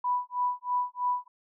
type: tone with tremolo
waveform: sine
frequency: 987.8 Hz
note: B5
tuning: in tune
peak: -23 dBFS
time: 0.04-1.28 s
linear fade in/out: 5 ms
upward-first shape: sine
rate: 3.1 Hz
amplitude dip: 100%
effects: none